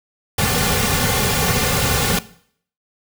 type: noise with comb filter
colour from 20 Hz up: pink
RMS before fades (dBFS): -18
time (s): 0.38-2.19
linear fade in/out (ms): 5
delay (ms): 3.1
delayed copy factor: -1
effects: noise-tail reverb RT60 0.6 s tail -18 dB re dry